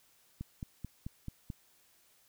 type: click train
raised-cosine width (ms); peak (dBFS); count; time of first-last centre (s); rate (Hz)
5; -27; 6; 0.41-1.502; 4.58
effects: white hiss -67 dBFS RMS until 2.28 s